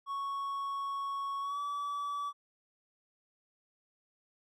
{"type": "tone with pitch glide", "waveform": "triangle", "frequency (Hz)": [1108.7, 1149.1], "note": ["C#6", "D6"], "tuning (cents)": [0, -38], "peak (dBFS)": -32, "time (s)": [0.06, 2.33], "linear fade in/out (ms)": 50, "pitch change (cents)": 62, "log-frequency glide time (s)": [1.41, 1.59], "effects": []}